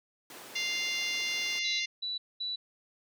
pink noise, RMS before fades -46 dBFS, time 0.3-1.59 s, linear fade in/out 2 ms
harmonic tone, 698 Hz, F5, 1 cent flat, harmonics 3 / 4 / 5 / 6 / 7 / 8 / 9, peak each -34 / -36 / -38 / -40 / -41 / -42 / -43 dBFS, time 0.55-1.86 s, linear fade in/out 10 ms
sine tone bursts, 3951 Hz, B7, in tune, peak -32 dBFS, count 3, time 1.64-2.56 s, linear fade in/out 10 ms, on 160 ms, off 220 ms
effects high-pass 300 Hz 12 dB/octave

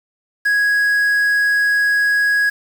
triangle tone with quantisation, 1661.2 Hz, G#6, in tune, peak -11 dBFS, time 0.45-2.5 s, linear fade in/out 10 ms, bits 6, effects none

